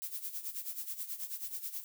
violet noise with tremolo, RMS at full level -38 dBFS, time 0.02-1.84 s, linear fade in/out 0 ms, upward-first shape sine, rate 9.3 Hz, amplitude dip 75%, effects none

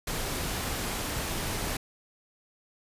pink noise, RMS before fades -32 dBFS, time 0.07-1.77 s, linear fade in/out 5 ms, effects resampled to 32000 Hz

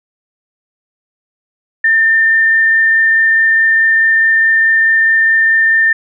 sine tone with frequency modulation, 1800 Hz, A6, 39 cents sharp, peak -7 dBFS, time 1.84-5.93 s, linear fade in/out 5 ms, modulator 24.7 Hz, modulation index 0.42, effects none

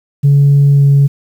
sine tone with pitch glide, 141.5 to 140.36 Hz, C#3 to C#3, +36 to +22 cents, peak -3 dBFS, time 0.23-1.08 s, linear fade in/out 20 ms, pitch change -14 cents, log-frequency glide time 0.73-0.83 s, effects tanh soft clip ceiling -2 dBFS + 7-bit

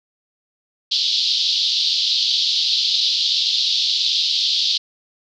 white band-pass noise, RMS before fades -19 dBFS, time 0.91-4.78 s, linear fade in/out 10 ms, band 3300 to 4700 Hz, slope 48 dB/octave, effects none

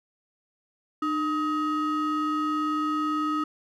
triangle ring-modulated tone, 784 Hz, G5, in tune, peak -19 dBFS, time 1.02-3.44 s, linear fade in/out 5 ms, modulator 481 Hz, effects none

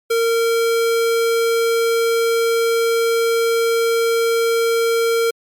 square tone, 460 Hz, A#4, 23 cents flat, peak -15 dBFS, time 0.1-5.31 s, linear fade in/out 10 ms, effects MP3 96 kbps

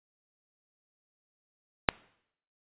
click, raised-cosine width 0.3 ms, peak -3 dBFS, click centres 1.888 s, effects noise-tail reverb RT60 0.7 s tail -23 dB re dry + resampled to 8000 Hz

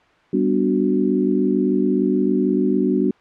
sine chord, G major seventh, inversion none, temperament equal, 196 / 246.9 / 293.7 / 370 Hz, G3 / B3 / D4 / F#4, 0 / 0 / 0 / 0 cents, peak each -21 dBFS, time 0.33-3.11 s, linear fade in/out 5 ms, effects white hiss -54 dBFS RMS until 3.2 s + low-pass 2000 Hz 12 dB/octave

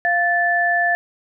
sine tone pair together, 695.3 / 1752 Hz, F5 / A6, -8 / -8 cents, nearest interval octave + major third, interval 1600 cents, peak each -19 / -17 dBFS, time 0.05-0.95 s, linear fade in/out 0 ms, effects none

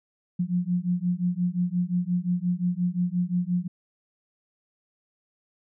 sine beating tone pair, 175 / 180.7 Hz, F3 / F#3, +4 / -41 cents, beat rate 5.7 Hz, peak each -26 dBFS, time 0.39-3.68 s, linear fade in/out 10 ms, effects none

